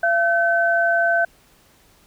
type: tone pair together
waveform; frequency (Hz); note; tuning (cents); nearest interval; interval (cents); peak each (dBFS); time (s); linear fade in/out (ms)
sine; 681 / 1528.8; F5 / G6; -44 / -44; octave + major second; 1400; -18; 0.03-1.25; 5
effects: pink hiss -55 dBFS RMS until 2.06 s